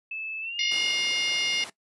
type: tone with pitch glide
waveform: sine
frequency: 2618 to 2888 Hz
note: E7 to F#7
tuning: -13 to -43 cents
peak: -31 dBFS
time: 0.11-0.92 s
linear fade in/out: 5 ms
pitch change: +170 cents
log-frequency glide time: 0.41-0.61 s
type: harmonic tone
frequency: 710 Hz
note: F5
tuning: 28 cents sharp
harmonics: 3 / 4 / 5 / 6 / 7 / 8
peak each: -28 / -28 / -35 / -37 / -34 / -38 dBFS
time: 0.59-1.64 s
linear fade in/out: 2 ms
type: low-pass noise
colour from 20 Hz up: pink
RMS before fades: -40 dBFS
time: 0.71-1.7 s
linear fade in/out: 5 ms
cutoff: 11000 Hz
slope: 96 dB/octave
effects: noise-tail reverb RT60 0.1 s tail -18 dB re dry + high-pass 300 Hz 12 dB/octave